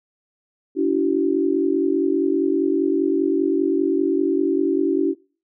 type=tone cluster; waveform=sine; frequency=286.6 / 331.6 / 381.8 Hz; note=D4 / E4 / G4; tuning=-42 / +10 / -46 cents; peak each=-21 dBFS; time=0.75-5.15 s; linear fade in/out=50 ms; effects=noise-tail reverb RT60 0.4 s tail -25 dB re dry